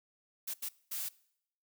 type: noise bursts at uneven times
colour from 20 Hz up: blue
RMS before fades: -38 dBFS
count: 3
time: 0.47-0.54 / 0.62-0.69 / 0.91-1.09 s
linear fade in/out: 10 ms
effects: noise-tail reverb RT60 0.7 s tail -22 dB re dry